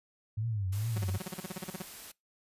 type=tone with vibrato; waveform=sine; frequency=103.83 Hz; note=G#2; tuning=in tune; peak=-30 dBFS; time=0.37-1.18 s; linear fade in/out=10 ms; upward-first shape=triangle; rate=2.4 Hz; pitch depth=220 cents each way
type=noise; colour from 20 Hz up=white; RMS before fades=-47 dBFS; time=0.72-2.12 s; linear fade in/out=10 ms
type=tone bursts; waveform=sawtooth; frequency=185 Hz; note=F#3; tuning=in tune; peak=-31 dBFS; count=15; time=0.96-1.822 s; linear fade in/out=5 ms; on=22 ms; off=38 ms
effects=noise-tail reverb RT60 0.2 s tail -24 dB re dry + resampled to 32000 Hz